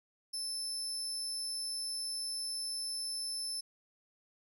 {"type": "tone", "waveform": "30% pulse", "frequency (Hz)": 5274, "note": "E8", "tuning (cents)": 0, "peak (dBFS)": -32, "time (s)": [0.33, 3.61], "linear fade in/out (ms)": 10, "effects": []}